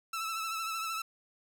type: tone with vibrato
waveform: sawtooth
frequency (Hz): 1318.5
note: E6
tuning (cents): 0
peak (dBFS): -30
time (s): 0.13-1.02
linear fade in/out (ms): 5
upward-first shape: triangle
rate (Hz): 13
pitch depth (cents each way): 45
effects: none